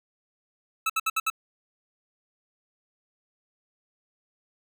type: tone bursts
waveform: 25% pulse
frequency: 1306 Hz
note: E6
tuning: 17 cents flat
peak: -19 dBFS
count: 5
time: 0.86-1.301 s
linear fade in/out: 5 ms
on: 37 ms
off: 64 ms
effects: none